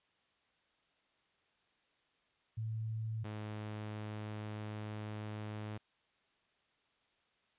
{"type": "tone pair in turn", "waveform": ["sine", "sawtooth"], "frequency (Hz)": [110.9, 106.34], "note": ["A2", "G#2"], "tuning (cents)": [14, 41], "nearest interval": "minor second", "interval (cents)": 73, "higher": "first", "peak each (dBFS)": [-36, -37], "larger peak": "first", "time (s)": [[2.57, 3.24], [3.24, 5.78]], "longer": "second", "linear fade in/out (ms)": 10, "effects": ["white hiss -75 dBFS RMS until 7.58 s", "resampled to 8000 Hz"]}